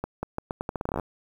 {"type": "accelerating click train", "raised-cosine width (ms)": 1, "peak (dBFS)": -15, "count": 16, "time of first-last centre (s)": [0.04, 0.998], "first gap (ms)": 190, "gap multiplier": 0.81, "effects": ["8-bit"]}